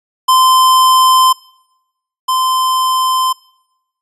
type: tone pair in turn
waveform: square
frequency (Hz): 1034 / 1034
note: C6 / C6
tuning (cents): -21 / -21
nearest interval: unison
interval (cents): 0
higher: neither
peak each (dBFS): -7 / -12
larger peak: first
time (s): 0.28-1.33 / 2.28-3.33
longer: neither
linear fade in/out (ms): 10
effects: noise-tail reverb RT60 0.9 s tail -24 dB re dry + resampled to 32000 Hz